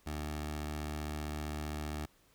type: tone with notch filter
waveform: 15% pulse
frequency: 75.4 Hz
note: D2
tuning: 46 cents sharp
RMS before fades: -39 dBFS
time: 0.06-2.06 s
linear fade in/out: 10 ms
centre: 180 Hz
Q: 1.6
effects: pink hiss -67 dBFS RMS until 2.34 s